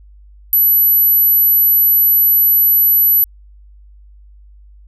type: tone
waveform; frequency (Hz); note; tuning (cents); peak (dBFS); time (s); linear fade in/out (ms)
sine; 11840; F#9; 0; -8; 0.53-3.24; 0
effects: added 50 Hz sine -39 dBFS peak until 4.87 s